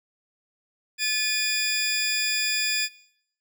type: tone pair together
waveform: 20% pulse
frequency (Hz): 1730.8 / 2450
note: A6 / D#7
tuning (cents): -29 / -27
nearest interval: tritone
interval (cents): 602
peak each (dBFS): -24 / -19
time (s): 0.98-2.89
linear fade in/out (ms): 50
effects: noise-tail reverb RT60 0.7 s tail -21 dB re dry